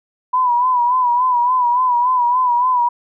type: tone with vibrato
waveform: sine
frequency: 987.8 Hz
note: B5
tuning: in tune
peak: -12 dBFS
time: 0.33-2.89 s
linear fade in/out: 10 ms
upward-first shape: sine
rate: 3.5 Hz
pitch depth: 62 cents each way
effects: none